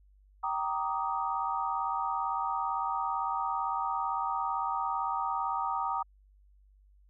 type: chord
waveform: sine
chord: Eb major seventh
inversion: first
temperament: just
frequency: 777.8 / 933.4 / 1166.7 / 1244.5 Hz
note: G5 / Bb5 / D6 / Eb6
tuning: -14 / +2 / -12 / 0 cents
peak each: -35 / -33 / -38 / -34 dBFS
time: 0.43-6.03 s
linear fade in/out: 10 ms
effects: added 49 Hz sine -58 dBFS peak until 7.09 s